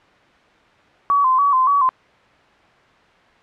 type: tone with vibrato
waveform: sine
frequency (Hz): 1083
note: C#6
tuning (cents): -41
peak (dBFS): -12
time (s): 1.1-1.89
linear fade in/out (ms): 0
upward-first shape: square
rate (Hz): 3.5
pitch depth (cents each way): 80
effects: white hiss -51 dBFS RMS until 3.42 s + low-pass 2000 Hz 12 dB/octave